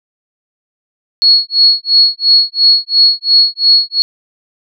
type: tone with tremolo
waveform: sine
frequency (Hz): 4344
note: C#8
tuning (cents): -36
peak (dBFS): -3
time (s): 1.22-4.02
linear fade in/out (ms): 0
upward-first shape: sine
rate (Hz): 2.9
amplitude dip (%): 100
effects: none